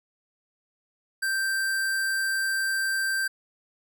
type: tone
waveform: square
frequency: 1568 Hz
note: G6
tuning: in tune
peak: -25 dBFS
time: 1.22-3.28 s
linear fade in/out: 10 ms
effects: none